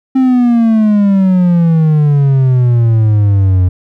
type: exponential sweep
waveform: triangle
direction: down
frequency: 265.4 to 89.5 Hz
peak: -4 dBFS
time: 0.15-3.69 s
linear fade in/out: 10 ms
effects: none